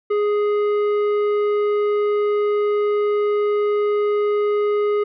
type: tone with tanh clipping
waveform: triangle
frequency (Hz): 415.3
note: G#4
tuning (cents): 0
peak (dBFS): -18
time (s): 0.1-5.04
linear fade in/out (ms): 10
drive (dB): 14
effects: none